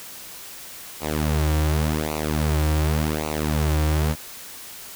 sawtooth tone with flanger, 76.7 Hz, D#2, 24 cents flat, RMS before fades -22 dBFS, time 1-4.16 s, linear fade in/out 50 ms, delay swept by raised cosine 0.58 to 4.78 ms, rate 0.88 Hz, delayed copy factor -0.95, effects white hiss -39 dBFS RMS until 4.95 s

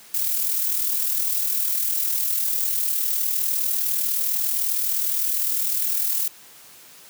violet noise with amplitude modulation, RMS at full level -21 dBFS, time 0.14-6.28 s, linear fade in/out 5 ms, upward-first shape sine, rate 39.8 Hz, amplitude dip 45%, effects white hiss -47 dBFS RMS until 7.09 s + high-pass 100 Hz 12 dB/octave

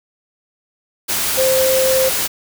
sine tone in noise, 523.3 Hz, C5, in tune, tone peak -13 dBFS, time 1.37-2.1 s, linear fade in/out 20 ms, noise white, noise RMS -19 dBFS, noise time 1.08-2.28 s, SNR +3 dB, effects none

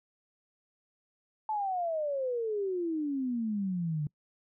sine exponential sweep, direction down, 880 to 144.5 Hz, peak -29 dBFS, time 1.49-4.07 s, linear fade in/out 2 ms, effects noise-tail reverb RT60 0.1 s tail -25 dB re dry

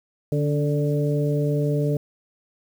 harmonic tone with a mistuned harmonic, 146.83 Hz, D3, in tune, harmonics 1 / 2 / 3 / 4, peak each -21 / -28 / -26 / -30 dBFS, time 0.32-1.97 s, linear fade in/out 2 ms, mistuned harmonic 2, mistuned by -31 cents, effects 8-bit

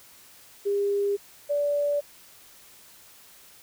sine tone pair in turn, 403.2 / 579.5 Hz, G4 / D5, +49 / -23 cents, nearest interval tritone, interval 628 cents, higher second, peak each -22 dBFS, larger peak neither, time 0.65-1.17 / 1.49-2.01 s, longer neither, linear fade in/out 20 ms, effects white hiss -52 dBFS RMS until 3.62 s

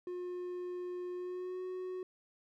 triangle tone with pitch glide, 358.4 to 368.5 Hz, F4 to F#4, +45 to -7 cents, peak -36 dBFS, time 0.07-2.03 s, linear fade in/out 2 ms, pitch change +48 cents, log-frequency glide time 1.13-1.62 s, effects none

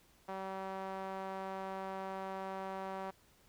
sawtooth tone with band-pass filter, 191.5 Hz, G3, 40 cents flat, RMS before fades -42 dBFS, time 0.28-3.11 s, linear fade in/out 10 ms, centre 840 Hz, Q 1.5, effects pink hiss -67 dBFS RMS until 3.48 s

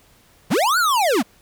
square linear two-way sweep, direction up then down, 110.8 to 1500 to 181.5 Hz, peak -16 dBFS, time 0.5-1.23 s, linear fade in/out 20 ms, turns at 0.78 s, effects pink hiss -54 dBFS RMS until 1.41 s

